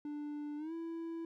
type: tone with pitch glide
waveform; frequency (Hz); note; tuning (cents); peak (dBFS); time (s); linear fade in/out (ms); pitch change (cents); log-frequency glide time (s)
triangle; 295 to 331.1; D4 to E4; +8 to +8; -37; 0.05-1.25; 2; +200; 0.57-0.73
effects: none